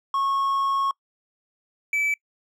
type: tone pair in turn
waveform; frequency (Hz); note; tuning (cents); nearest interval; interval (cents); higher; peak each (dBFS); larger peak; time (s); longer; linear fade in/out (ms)
triangle; 1096 / 2307; C#6 / D7; -20 / -31; octave + minor second; 1289; second; -19; neither; 0.14-0.91 / 1.93-2.14; first; 2
effects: noise-tail reverb RT60 0.1 s tail -25 dB re dry